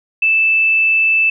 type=tone; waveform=sine; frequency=2637 Hz; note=E7; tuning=in tune; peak=-10 dBFS; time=0.22-1.3 s; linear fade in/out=5 ms; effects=none